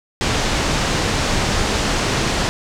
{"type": "low-pass noise", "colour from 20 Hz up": "pink", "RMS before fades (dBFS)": -19, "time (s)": [0.21, 2.49], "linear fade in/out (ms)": 0, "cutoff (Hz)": 7300, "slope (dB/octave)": 24, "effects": []}